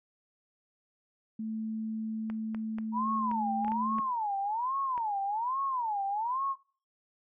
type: tone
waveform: sine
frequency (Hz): 220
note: A3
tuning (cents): 0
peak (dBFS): -33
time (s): 1.39-4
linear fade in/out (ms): 5
type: clicks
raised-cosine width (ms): 0.5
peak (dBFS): -28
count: 9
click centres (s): 2.3 / 2.547 / 2.785 / 3.314 / 3.647 / 3.681 / 3.719 / 3.985 / 4.978
type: tone with vibrato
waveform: sine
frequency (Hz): 929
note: A#5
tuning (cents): -6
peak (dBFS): -29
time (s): 2.92-6.56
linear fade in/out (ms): 50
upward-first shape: sine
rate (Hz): 1.2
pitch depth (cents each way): 290
effects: noise-tail reverb RT60 0.4 s tail -20 dB re dry